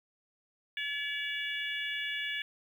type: harmonic tone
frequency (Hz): 571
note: D5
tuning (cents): -49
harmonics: 3 / 4 / 5 / 6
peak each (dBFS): -37 / -38 / -39 / -40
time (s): 0.77-2.42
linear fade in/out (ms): 2
effects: 10-bit